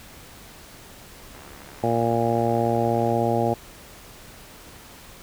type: click train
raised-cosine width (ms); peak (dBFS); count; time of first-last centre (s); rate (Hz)
0.5; -30; 126; 1.35-3.118; 70.7
type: harmonic tone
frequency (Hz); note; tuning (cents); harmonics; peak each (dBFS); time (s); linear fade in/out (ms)
116.54; A#2; 0; 1 / 2 / 3 / 4 / 5 / 6 / 7; -27 / -27 / -27 / -27 / -27 / -27 / -27; 1.83-3.54; 5
effects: pink hiss -45 dBFS RMS until 5.22 s